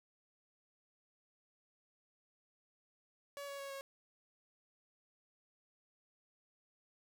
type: tone with pitch steps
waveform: sawtooth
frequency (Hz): 566 / 559.8 / 553.7 / 547.7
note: C#5 / C#5 / C#5 / C#5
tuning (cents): +36 / +17 / -2 / -21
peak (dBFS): -40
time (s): 3.37-3.81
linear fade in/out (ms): 0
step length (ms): 110
effects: none